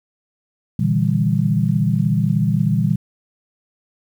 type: chord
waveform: sine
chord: E half-diminished seventh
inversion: second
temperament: just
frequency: 118.67 / 148.33 / 164.81 / 197.78 Hz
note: Bb2 / D3 / E3 / G3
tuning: +31 / +18 / 0 / +16 cents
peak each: -20 dBFS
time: 0.79-2.96 s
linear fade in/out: 5 ms
effects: 8-bit

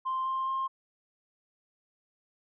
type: tone with pitch steps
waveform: sine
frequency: 1046.5 / 1054.4 / 1062.3 Hz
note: C6 / C6 / C6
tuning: 0 / +13 / +26 cents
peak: -27 dBFS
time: 0.05-0.68 s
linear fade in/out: 20 ms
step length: 210 ms
effects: tanh soft clip ceiling -25 dBFS

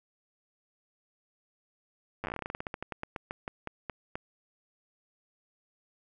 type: slowing click train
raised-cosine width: 0.5 ms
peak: -20 dBFS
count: 26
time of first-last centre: 2.24-4.155 s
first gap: 9 ms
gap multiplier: 1.15
effects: none

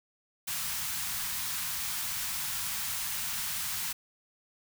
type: band-stop noise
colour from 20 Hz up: white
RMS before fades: -34 dBFS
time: 0.47-3.93 s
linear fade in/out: 10 ms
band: 200 to 860 Hz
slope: 24 dB/octave
effects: none

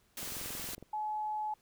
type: noise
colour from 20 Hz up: white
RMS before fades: -41 dBFS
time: 0.17-0.75 s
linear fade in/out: 2 ms
type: click train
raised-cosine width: 2 ms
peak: -34 dBFS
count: 14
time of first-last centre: 0.23-0.826 s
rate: 21.8 Hz
type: tone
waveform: sine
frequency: 853 Hz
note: G#5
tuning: 46 cents sharp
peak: -33 dBFS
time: 0.93-1.54 s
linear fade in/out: 5 ms
effects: pink hiss -70 dBFS RMS until 1.61 s

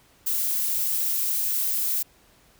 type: noise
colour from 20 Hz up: violet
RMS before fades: -25 dBFS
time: 0.26-2.03 s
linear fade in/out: 10 ms
effects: pink hiss -58 dBFS RMS until 2.59 s

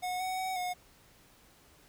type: tone with pitch steps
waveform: square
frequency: 729 / 746 / 751 / 724 Hz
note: F#5 / F#5 / F#5 / F#5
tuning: -26 / +14 / +26 / -38 cents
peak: -33 dBFS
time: 0.02-0.74 s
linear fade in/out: 20 ms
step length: 180 ms
effects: pink hiss -61 dBFS RMS until 1.88 s

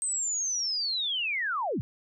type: linear sweep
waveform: sine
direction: down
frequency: 8340 to 77.5 Hz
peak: -27 dBFS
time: 0.02-1.81 s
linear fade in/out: 0 ms
effects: none

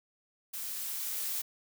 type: noise with level ramp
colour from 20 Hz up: blue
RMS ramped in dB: -39 to -34 dBFS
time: 0.53-1.42 s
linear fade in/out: 10 ms
effects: none

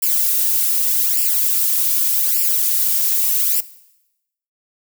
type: noise with flanger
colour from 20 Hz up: violet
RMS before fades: -17 dBFS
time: 0.02-3.61 s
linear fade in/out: 10 ms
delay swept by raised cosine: 0.39 to 3.19 ms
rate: 0.84 Hz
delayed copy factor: +0.95
effects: noise-tail reverb RT60 0.9 s tail -18 dB re dry

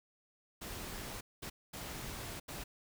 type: noise bursts at uneven times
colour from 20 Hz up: pink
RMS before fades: -44 dBFS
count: 4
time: 0.61-1.21 / 1.42-1.5 / 1.73-2.4 / 2.48-2.64 s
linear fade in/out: 10 ms
effects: none

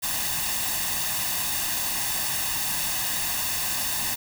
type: noise with comb filter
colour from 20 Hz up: white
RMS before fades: -27 dBFS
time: 0.02-4.16 s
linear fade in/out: 20 ms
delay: 1.1 ms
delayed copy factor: +0.65
effects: none

